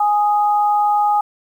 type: tone pair together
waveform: sine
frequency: 830.6 / 1244.5 Hz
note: G#5 / D#6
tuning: 0 / 0 cents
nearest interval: perfect fifth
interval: 700 cents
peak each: -13 / -22 dBFS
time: 0-1.21 s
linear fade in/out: 5 ms
effects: 8-bit